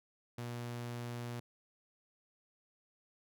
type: tone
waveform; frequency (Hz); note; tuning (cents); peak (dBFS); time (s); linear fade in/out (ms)
sawtooth; 120; B2; -49; -36; 0.38-1.4; 5
effects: none